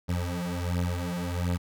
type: beating tone pair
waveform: 25% pulse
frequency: 87.31 / 88.71 Hz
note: F2 / F2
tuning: 0 / +28 cents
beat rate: 1.4 Hz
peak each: -27 dBFS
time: 0.08-1.58 s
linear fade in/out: 20 ms
effects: none